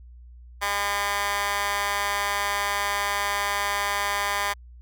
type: tone with high-pass filter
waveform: 15% pulse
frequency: 202.5 Hz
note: G#3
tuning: 43 cents flat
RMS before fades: -26 dBFS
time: 0.61-4.54 s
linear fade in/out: 20 ms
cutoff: 1200 Hz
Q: 3
effects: added 60 Hz sine -43 dBFS peak until 4.81 s